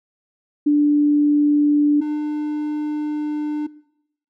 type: tone pair in turn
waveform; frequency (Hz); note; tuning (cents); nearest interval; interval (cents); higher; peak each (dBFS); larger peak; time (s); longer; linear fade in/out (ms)
sine / triangle; 293.7 / 299.9; D4 / D4; 0 / +36; unison; 36; second; -12 / -18; first; 0.66-2.01 / 2.01-3.67; second; 10
effects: noise-tail reverb RT60 0.8 s tail -21 dB re dry